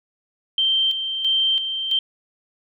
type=tone with tremolo; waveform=sine; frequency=3136 Hz; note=G7; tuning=in tune; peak=-16 dBFS; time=0.58-1.99 s; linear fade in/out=2 ms; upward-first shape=square; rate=1.5 Hz; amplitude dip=55%; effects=none